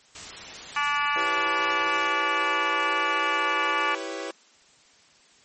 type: noise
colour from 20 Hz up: white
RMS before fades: -39 dBFS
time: 0.15-2.09 s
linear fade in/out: 2 ms
type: harmonic tone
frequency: 289.9 Hz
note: D4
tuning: 22 cents flat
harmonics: 3 / 4 / 5 / 6 / 7 / 8 / 9 / 10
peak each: -31 / -26 / -32 / -31 / -38 / -30 / -36 / -34 dBFS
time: 0.76-3.95 s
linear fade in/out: 5 ms
type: chord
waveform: sawtooth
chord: C# half-diminished seventh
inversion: first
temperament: equal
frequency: 329.6 / 392 / 493.9 / 554.4 Hz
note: E4 / G4 / B4 / C#5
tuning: 0 / 0 / 0 / 0 cents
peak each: -33 dBFS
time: 1.16-4.31 s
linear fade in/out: 2 ms
effects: white hiss -57 dBFS RMS until 5.44 s + MP3 32 kbps